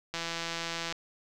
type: click train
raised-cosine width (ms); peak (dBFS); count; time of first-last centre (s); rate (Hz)
0.2; -17; 132; 0.14-0.924; 167
effects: none